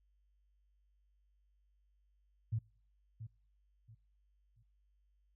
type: tone with echo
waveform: sine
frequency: 111.2 Hz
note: A2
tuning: 19 cents sharp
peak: -32 dBFS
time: 2.52-2.59 s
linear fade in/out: 10 ms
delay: 680 ms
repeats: 3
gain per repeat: -11 dB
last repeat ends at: 4.63 s
effects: noise-tail reverb RT60 0.5 s tail -26 dB re dry + added 50 Hz sine -70 dBFS peak until 5.35 s